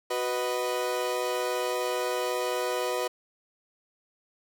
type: chord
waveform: 30% pulse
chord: B major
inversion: second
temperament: equal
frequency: 370 / 493.9 / 622.3 Hz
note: F#4 / B4 / D#5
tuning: 0 / 0 / 0 cents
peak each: -30 / -27 / -31 dBFS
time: 0.1-3.08 s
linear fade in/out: 10 ms
effects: none